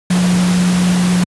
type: tone in noise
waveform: sine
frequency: 180 Hz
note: F#3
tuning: 47 cents flat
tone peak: -10 dBFS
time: 0.1-1.24 s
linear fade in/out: 5 ms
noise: pink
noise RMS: -21 dBFS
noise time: 0.1-1.24 s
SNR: +8 dB
effects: high-pass 100 Hz 12 dB/octave + resampled to 24000 Hz